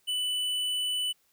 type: tone with tanh clipping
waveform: triangle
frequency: 2984 Hz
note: F#7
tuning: 14 cents sharp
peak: -29 dBFS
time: 0.07-1.13 s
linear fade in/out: 20 ms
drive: 15 dB
effects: white hiss -69 dBFS RMS until 1.32 s